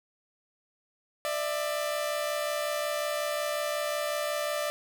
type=tone pair together; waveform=sawtooth; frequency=593.8 / 659.3 Hz; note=D5 / E5; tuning=+19 / 0 cents; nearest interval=major second; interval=181 cents; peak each=-26 / -31 dBFS; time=1.25-4.7 s; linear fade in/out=0 ms; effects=8-bit